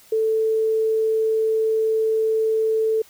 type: tone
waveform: sine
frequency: 441.3 Hz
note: A4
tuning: 5 cents sharp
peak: -17 dBFS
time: 0.12-3.02 s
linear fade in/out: 5 ms
effects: white hiss -51 dBFS RMS until 3.09 s